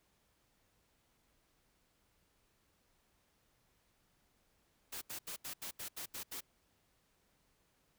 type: noise bursts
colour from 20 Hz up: white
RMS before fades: -44 dBFS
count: 9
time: 4.92-6.408 s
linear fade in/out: 10 ms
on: 96 ms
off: 78 ms
effects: pink hiss -75 dBFS RMS until 7.98 s